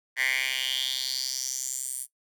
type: tone with high-pass filter sweep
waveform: 10% pulse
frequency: 130.81 Hz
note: C3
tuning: in tune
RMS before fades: -30 dBFS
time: 0.16-2.07 s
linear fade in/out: 50 ms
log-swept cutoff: 1900 to 9700 Hz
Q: 4.6
effects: noise-tail reverb RT60 0.1 s tail -17 dB re dry

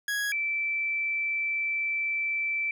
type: tone pair in turn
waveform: 40% pulse / sine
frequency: 1661.2 / 2328 Hz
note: G#6 / D7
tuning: 0 / -16 cents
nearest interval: tritone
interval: 584 cents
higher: second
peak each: -26 dBFS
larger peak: neither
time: 0.08-0.32 / 0.32-2.71 s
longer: second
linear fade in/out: 2 ms
effects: none

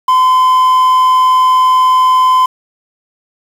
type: tone with quantisation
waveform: triangle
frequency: 1023 Hz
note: C6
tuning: 39 cents flat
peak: -4 dBFS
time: 0.08-2.46 s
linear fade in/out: 5 ms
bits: 5
effects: none

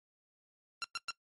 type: tone bursts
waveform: 15% pulse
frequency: 1372 Hz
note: F6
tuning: 31 cents flat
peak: -28 dBFS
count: 3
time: 0.82-1.106 s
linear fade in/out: 0 ms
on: 22 ms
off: 110 ms
effects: noise-tail reverb RT60 0.1 s tail -21 dB re dry + MP3 48 kbps

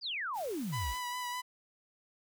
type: exponential sweep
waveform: sine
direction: down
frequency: 5040 to 48.52 Hz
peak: -34 dBFS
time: 0.01-0.95 s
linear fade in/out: 50 ms
type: noise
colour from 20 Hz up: white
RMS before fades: -50 dBFS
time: 0.33-1.01 s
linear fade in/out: 50 ms
type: tone with vibrato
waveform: sawtooth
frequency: 987.8 Hz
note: B5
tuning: in tune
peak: -32 dBFS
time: 0.72-1.42 s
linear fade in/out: 20 ms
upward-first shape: sine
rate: 4.9 Hz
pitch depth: 23 cents each way
effects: none

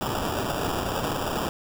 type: noise with sample-and-hold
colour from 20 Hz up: white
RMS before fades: -28 dBFS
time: 0.01-1.49 s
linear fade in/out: 0 ms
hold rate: 2100 Hz
effects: none

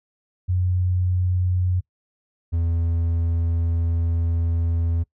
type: tone pair in turn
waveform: sine / triangle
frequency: 90.9 / 83.82 Hz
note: F#2 / E2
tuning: -30 / +29 cents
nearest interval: minor second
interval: 141 cents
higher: first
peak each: -18 / -17 dBFS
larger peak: second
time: 0.48-1.81 / 2.52-5.04 s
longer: second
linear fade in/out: 20 ms
effects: noise-tail reverb RT60 0.1 s tail -22 dB re dry

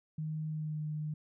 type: tone with pitch glide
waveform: sine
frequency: 155.56 to 152.45 Hz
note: D#3 to D#3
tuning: 0 to -35 cents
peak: -34 dBFS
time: 0.18-1.14 s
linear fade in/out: 5 ms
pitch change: -35 cents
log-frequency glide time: 0.48-0.83 s
effects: none

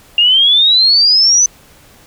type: exponential sweep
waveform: sine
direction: up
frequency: 2794 to 6110 Hz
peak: -6 dBFS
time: 0.18-1.46 s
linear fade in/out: 2 ms
effects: pink hiss -44 dBFS RMS until 2.06 s

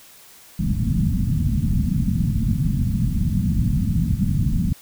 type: low-pass noise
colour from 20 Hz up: white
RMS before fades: -20 dBFS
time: 0.59-4.73 s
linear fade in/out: 5 ms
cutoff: 220 Hz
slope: 48 dB/octave
effects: white hiss -47 dBFS RMS until 4.81 s

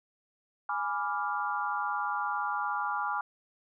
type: chord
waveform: sine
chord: G# diminished seventh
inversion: none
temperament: equal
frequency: 830.6 / 987.8 / 1174.7 / 1396.9 Hz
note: G#5 / B5 / D6 / F6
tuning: 0 / 0 / 0 / 0 cents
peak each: -34 / -36 / -34 / -35 dBFS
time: 0.69-3.21 s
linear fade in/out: 2 ms
effects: none

